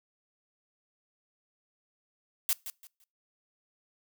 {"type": "noise with echo", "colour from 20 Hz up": "blue", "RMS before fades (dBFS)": -27, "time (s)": [2.49, 2.53], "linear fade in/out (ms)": 0, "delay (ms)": 170, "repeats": 3, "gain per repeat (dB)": -12, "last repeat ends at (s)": 3.04, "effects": ["noise-tail reverb RT60 0.3 s tail -24 dB re dry"]}